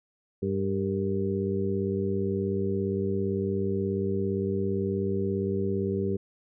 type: harmonic tone with a mistuned harmonic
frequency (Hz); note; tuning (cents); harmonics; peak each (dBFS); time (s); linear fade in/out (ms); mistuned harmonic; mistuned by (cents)
98; G2; 0; 1 / 2 / 3 / 4 / 5; -32 / -30 / -37 / -29 / -36; 0.42-6.17; 10; 5; -75
effects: none